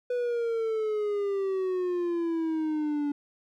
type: exponential sweep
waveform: triangle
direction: down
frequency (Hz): 495.4 to 287.1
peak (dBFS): -24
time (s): 0.1-3.12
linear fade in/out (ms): 5
effects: none